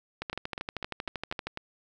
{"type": "two click trains", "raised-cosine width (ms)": 0.3, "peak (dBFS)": [-19, -17], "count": [6, 17], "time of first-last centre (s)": [[0.33, 1.574], [0.22, 1.47]], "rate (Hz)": [4.02, 12.8], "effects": []}